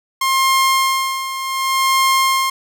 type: tone with tremolo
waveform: sawtooth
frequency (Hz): 1064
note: C6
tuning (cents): +29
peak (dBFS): -8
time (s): 0.21-2.5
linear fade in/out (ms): 5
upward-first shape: sine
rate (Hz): 0.67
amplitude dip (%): 70
effects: none